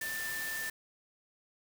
sine tone in noise, 1777 Hz, A6, 17 cents sharp, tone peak -36 dBFS, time 0.01-0.7 s, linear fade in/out 5 ms, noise white, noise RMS -41 dBFS, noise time 0.01-0.7 s, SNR +2 dB, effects none

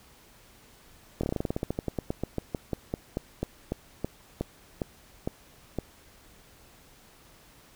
slowing click train, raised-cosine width 2 ms, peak -15 dBFS, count 29, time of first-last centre 1.21-5.787 s, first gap 24 ms, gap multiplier 1.12, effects pink hiss -56 dBFS RMS until 7.75 s

